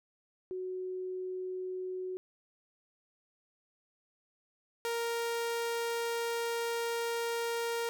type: tone pair in turn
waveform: sine / sawtooth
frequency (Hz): 370 / 466.2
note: F#4 / A#4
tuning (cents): 0 / 0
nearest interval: major third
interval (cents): 400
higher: second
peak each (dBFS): -35 / -28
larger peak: second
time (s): 0.51-2.17 / 4.85-7.89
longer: second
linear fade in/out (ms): 0
effects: none